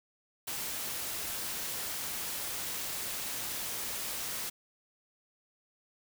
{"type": "noise", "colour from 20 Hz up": "white", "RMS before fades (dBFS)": -37, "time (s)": [0.47, 4.5], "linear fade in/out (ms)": 10, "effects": []}